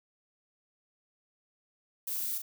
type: noise with echo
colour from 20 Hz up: violet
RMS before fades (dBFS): -35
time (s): 2.07-2.38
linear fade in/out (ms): 5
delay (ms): 40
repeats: 1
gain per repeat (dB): -5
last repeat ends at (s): 2.42
effects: none